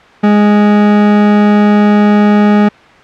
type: tone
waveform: 40% pulse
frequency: 207.7 Hz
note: G#3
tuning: in tune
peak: -4 dBFS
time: 0.23-2.69 s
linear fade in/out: 10 ms
effects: white hiss -38 dBFS RMS until 3.03 s + low-pass 2000 Hz 12 dB/octave